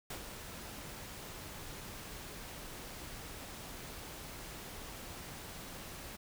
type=noise with ADSR envelope; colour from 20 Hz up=pink; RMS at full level=-41 dBFS; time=0.1-6.17 s; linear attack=5 ms; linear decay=84 ms; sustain=-6 dB; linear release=17 ms; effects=none